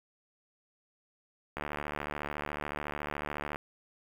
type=click train; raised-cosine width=0.5 ms; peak=-20 dBFS; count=148; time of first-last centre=1.57-3.559 s; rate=73.9 Hz; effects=8-bit